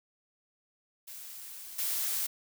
blue noise with level steps, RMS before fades -45 / -32 dBFS, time 1.07-2.27 s, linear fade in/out 10 ms, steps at 1.78 s, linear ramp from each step 10 ms, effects none

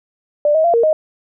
sine tone with pitch steps, 591 / 634 / 685 / 464.5 / 623 Hz, D5 / D#5 / F5 / A#4 / D#5, +11 / +32 / -34 / -6 / +2 cents, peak -10 dBFS, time 0.45-0.93 s, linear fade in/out 2 ms, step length 96 ms, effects none

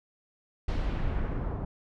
brown noise with low-pass filter sweep, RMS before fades -30 dBFS, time 0.68-1.65 s, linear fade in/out 5 ms, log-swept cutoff 4800 to 850 Hz, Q 1, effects none

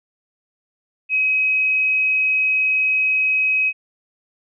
sine tone, 2539 Hz, D#7, 34 cents sharp, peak -15 dBFS, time 1.09-3.73 s, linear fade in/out 50 ms, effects none

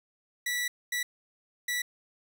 sawtooth tone bursts at uneven times, 1955 Hz, B6, 18 cents flat, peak -25 dBFS, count 3, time 0.46-0.68 / 0.92-1.03 / 1.68-1.82 s, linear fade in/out 5 ms, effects none

